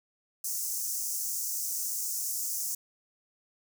pink high-pass noise, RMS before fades -33 dBFS, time 0.44-2.75 s, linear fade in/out 5 ms, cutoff 5700 Hz, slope 48 dB/octave, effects none

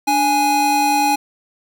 square tone pair together, 293.7 / 830.6 Hz, D4 / G#5, 0 / 0 cents, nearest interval octave + tritone, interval 1800 cents, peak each -22 / -15 dBFS, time 0.07-1.16 s, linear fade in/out 10 ms, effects none

